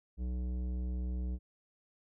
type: tone with tanh clipping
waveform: sine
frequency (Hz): 61.8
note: B1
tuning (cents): +2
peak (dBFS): -35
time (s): 0.17-1.39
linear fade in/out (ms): 50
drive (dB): 13
effects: none